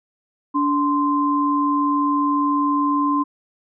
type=tone pair together; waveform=sine; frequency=289.1 / 1041 Hz; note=D4 / C6; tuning=-27 / -9 cents; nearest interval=octave + minor seventh; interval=2218 cents; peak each=-19 dBFS; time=0.54-3.24 s; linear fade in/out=20 ms; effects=none